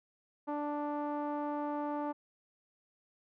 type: tone with low-pass filter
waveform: sawtooth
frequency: 293.7 Hz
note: D4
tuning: in tune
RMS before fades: -36 dBFS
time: 0.47-2.13 s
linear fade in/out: 20 ms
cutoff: 960 Hz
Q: 2.7
effects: none